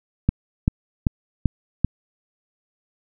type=click train; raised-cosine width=5 ms; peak=-4 dBFS; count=5; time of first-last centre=0.29-1.846 s; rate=2.57 Hz; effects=none